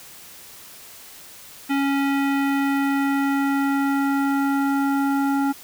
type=tone with low-pass filter sweep; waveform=square; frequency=277.2 Hz; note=C#4; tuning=in tune; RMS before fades=-21 dBFS; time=1.69-5.53 s; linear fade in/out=20 ms; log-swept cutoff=2500 to 1200 Hz; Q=1.7; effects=white hiss -43 dBFS RMS until 5.63 s